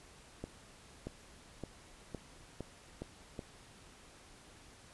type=accelerating click train; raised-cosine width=2 ms; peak=-27 dBFS; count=7; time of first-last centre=0.44-3.392 s; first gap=630 ms; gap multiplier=0.9; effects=pink hiss -58 dBFS RMS until 4.93 s + resampled to 24000 Hz